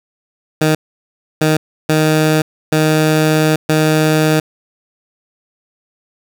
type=tone bursts at uneven times; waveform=15% pulse; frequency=155.56 Hz; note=D#3; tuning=in tune; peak=-4 dBFS; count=5; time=0.61-0.75 / 1.41-1.57 / 1.89-2.42 / 2.72-3.56 / 3.69-4.4 s; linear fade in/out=5 ms; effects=none